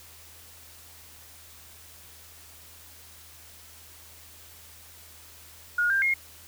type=tone with pitch steps; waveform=sine; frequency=1437 / 1588 / 2144 Hz; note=F6 / G6 / C7; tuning=+49 / +22 / +42 cents; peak=-21 dBFS; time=5.78-6.14 s; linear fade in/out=5 ms; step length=120 ms; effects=added 81 Hz sine -56 dBFS peak until 6.47 s + white hiss -50 dBFS RMS until 6.47 s